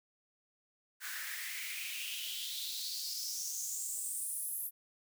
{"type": "noise with high-pass filter sweep", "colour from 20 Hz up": "white", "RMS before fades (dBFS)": -40, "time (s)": [1, 4.71], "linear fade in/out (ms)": 50, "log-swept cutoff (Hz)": [1500, 12000], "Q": 5.4, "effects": []}